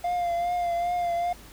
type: tone with vibrato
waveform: triangle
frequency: 698.5 Hz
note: F5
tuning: in tune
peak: -22 dBFS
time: 0.04-1.33 s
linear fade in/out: 5 ms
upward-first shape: triangle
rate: 2.5 Hz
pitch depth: 38 cents each way
effects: added 50 Hz sine -48 dBFS peak until 1.52 s + pink hiss -49 dBFS RMS until 1.52 s